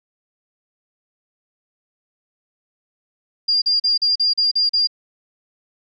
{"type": "tone bursts", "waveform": "sine", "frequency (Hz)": 4803, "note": "D8", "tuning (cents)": 38, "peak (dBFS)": -14, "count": 8, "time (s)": [3.48, 4.873], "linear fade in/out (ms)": 10, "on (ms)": 140, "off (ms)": 39, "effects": []}